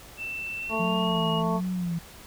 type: tone with pitch glide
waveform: sine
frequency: 2671 to 2879 Hz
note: E7 to F#7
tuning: +22 to -48 cents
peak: -31 dBFS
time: 0.17-1.43 s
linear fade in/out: 50 ms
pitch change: +130 cents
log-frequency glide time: 0.59-1.11 s
type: harmonic tone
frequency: 221.7 Hz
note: A3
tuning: 13 cents sharp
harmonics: 1 / 2 / 3 / 4 / 5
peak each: -32 / -32 / -32 / -32 / -32 dBFS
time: 0.69-1.61 s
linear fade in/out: 50 ms
type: tone with vibrato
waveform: sine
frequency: 174.61 Hz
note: F3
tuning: in tune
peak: -26 dBFS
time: 0.79-1.99 s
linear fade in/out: 10 ms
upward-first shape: sine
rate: 1.4 Hz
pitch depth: 93 cents each way
effects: pink hiss -47 dBFS RMS until 2.26 s